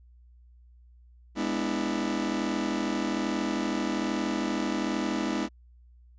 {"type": "chord", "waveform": "40% pulse", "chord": "E dominant seventh", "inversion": "first", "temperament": "just", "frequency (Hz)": [206, 247.2, 296.7, 329.6], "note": ["G#3", "B3", "D4", "E4"], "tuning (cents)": [-14, 2, 18, 0], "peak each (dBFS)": -32, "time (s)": [1.35, 5.49], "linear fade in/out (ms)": 50, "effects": ["added 60 Hz sine -52 dBFS peak until 6.18 s", "resampled to 16000 Hz"]}